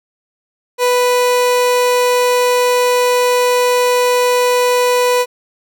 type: tone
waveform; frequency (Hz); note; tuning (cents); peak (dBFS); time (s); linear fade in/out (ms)
30% pulse; 493.9; B4; 0; -8; 0.78-5.26; 50
effects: none